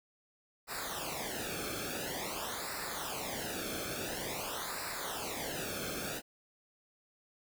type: noise with flanger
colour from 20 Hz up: pink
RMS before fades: -39 dBFS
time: 0.67-6.22 s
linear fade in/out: 50 ms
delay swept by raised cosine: 0.31 to 1.05 ms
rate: 0.48 Hz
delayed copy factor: -0.85
effects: none